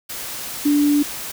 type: tone in noise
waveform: sine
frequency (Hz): 291.4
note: D4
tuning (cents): -13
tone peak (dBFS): -13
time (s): 0.65-1.03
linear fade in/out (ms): 10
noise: white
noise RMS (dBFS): -30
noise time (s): 0.09-1.32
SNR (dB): +14
effects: none